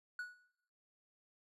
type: tone with exponential decay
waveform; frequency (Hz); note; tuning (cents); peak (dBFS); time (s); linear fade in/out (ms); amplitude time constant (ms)
triangle; 1468; F#6; -14; -36; 0.19-0.48; 2; 63
effects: noise-tail reverb RT60 0.9 s tail -21 dB re dry + resampled to 32000 Hz